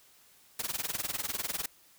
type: noise with tremolo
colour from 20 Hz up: white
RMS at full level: -31 dBFS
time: 0.59-1.66 s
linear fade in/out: 5 ms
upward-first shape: triangle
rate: 20 Hz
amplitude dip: 100%
effects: white hiss -61 dBFS RMS until 1.98 s